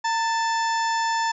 harmonic tone with a mistuned harmonic, 880 Hz, A5, in tune, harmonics 1 / 2 / 3 / 4 / 5 / 6 / 7 / 8, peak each -22 / -28 / -40 / -38 / -41 / -34 / -44 / -38 dBFS, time 0.04-1.32 s, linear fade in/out 10 ms, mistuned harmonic 1, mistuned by +66 cents, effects none

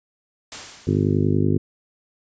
white noise with exponential decay, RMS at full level -31 dBFS, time 0.52-1.44 s, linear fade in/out 1 ms, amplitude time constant 200 ms
harmonic tone, 50.4 Hz, G1, 49 cents sharp, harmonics 2 / 3 / 4 / 5 / 6 / 7 / 8 / 9, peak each -22 / -22 / -29 / -23 / -29 / -25 / -28 / -35 dBFS, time 0.87-1.58 s, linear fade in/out 5 ms
effects resampled to 16000 Hz

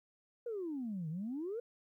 sine exponential two-way sweep, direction down then up, 492.3 to 150.9 to 492.3 Hz, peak -36 dBFS, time 0.46-1.6 s, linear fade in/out 5 ms, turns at 1.09 s, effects tanh soft clip ceiling -33 dBFS + 13-bit

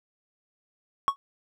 triangle tone with exponential decay, 1108.7 Hz, C#6, in tune, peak -13 dBFS, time 1.08-1.16 s, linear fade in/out 0 ms, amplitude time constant 16 ms, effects none

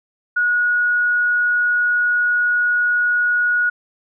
sine tone, 1454 Hz, F#6, 31 cents flat, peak -14 dBFS, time 0.36-3.7 s, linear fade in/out 10 ms, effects none

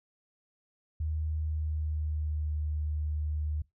sine tone with pitch glide, 77.78 to 75.83 Hz, D#2 to D#2, 0 to -44 cents, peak -29 dBFS, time 1-3.62 s, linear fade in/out 5 ms, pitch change -44 cents, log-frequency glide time 1.31-2.56 s, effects noise-tail reverb RT60 0.2 s tail -23 dB re dry

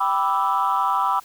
sine chord, E minor seventh, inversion first, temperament equal, 784 / 987.8 / 1174.7 / 1318.5 Hz, G5 / B5 / D6 / E6, 0 / 0 / 0 / 0 cents, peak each -24 / -21 / -23 / -24 dBFS, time 0-1.2 s, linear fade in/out 10 ms, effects tanh soft clip ceiling -11 dBFS + white hiss -49 dBFS RMS until 1.24 s

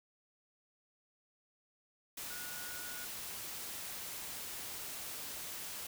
sine tone in noise, 1454 Hz, F#6, 31 cents flat, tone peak -49 dBFS, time 2.3-3.05 s, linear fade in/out 5 ms, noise white, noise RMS -44 dBFS, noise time 2.17-5.87 s, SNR -8 dB, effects none

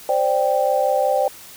sine chord, C suspended second, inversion none, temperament just, 523.3 / 588.7 / 784.9 Hz, C5 / D5 / G5, 0 / +4 / +2 cents, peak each -20 dBFS, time 0.09-1.28 s, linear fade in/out 2 ms, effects white hiss -41 dBFS RMS until 1.56 s

